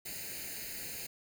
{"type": "noise with comb filter", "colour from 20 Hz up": "white", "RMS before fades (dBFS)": -42, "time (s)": [0.05, 1.07], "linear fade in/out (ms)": 10, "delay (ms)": 0.44, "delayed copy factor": 0.85, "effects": []}